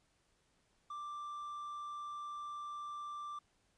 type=tone; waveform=triangle; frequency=1178 Hz; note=D6; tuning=5 cents sharp; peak=-40 dBFS; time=0.9-3.39 s; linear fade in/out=5 ms; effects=pink hiss -75 dBFS RMS until 3.77 s + resampled to 22050 Hz